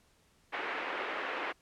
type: band-pass noise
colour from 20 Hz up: white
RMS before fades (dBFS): -37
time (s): 0.52-1.53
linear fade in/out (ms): 20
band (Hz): 310 to 2300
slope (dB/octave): 24
effects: pink hiss -68 dBFS RMS until 1.61 s + low-pass 11000 Hz 12 dB/octave